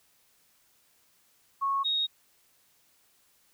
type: tone pair in turn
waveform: sine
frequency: 1100 / 3751 Hz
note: C#6 / A#7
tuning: -14 / +10 cents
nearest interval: octave + major sixth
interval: 2124 cents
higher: second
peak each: -25 dBFS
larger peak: neither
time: 1.61-1.84 / 1.84-2.07 s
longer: neither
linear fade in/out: 20 ms
effects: white hiss -66 dBFS RMS until 3.53 s